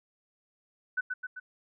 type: tone with echo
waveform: sine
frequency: 1499 Hz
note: F#6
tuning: 22 cents sharp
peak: -26 dBFS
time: 0.97-1.01 s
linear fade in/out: 10 ms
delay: 130 ms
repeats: 3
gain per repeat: -4 dB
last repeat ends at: 1.4 s
effects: none